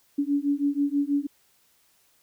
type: beating tone pair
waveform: sine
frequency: 282 / 288.2 Hz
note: C#4 / D4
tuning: +30 / -33 cents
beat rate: 6.2 Hz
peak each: -25 dBFS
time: 0.18-1.27 s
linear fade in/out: 10 ms
effects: white hiss -64 dBFS RMS until 2.22 s